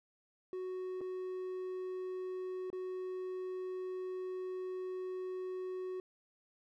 triangle tone with dropouts, 370 Hz, F#4, in tune, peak -36 dBFS, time 0.53-6 s, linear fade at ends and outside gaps 1 ms, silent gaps 1.008-1.013 / 2.702-2.729 s, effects none

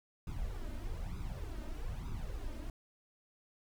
brown noise with flanger, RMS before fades -40 dBFS, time 0.27-2.7 s, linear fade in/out 2 ms, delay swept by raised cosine 0.8 to 3.3 ms, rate 1.1 Hz, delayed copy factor +0.75, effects none

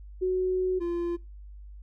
sine / triangle tone pair in turn, 370 / 345 Hz, F#4 / F4, 0 / -21 cents, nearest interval minor second, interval 121 cents, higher first, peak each -23 / -25 dBFS, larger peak first, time 0.21-0.8 / 0.8-1.17 s, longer first, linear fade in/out 20 ms, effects noise-tail reverb RT60 0.3 s tail -23 dB re dry + added 50 Hz sine -42 dBFS peak until 1.82 s

